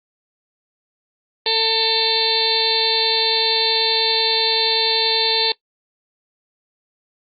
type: harmonic tone with a mistuned harmonic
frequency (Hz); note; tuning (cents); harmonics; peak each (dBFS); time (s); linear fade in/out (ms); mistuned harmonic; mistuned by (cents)
447.4; A4; +29; 1 / 2 / 4 / 5 / 6 / 7 / 8 / 9 / 10; -23 / -25 / -31 / -31 / -29 / -33 / -21 / -21 / -22; 1.46-5.52; 2; 9; +22
effects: noise-tail reverb RT60 0.1 s tail -21 dB re dry + Opus 32 kbps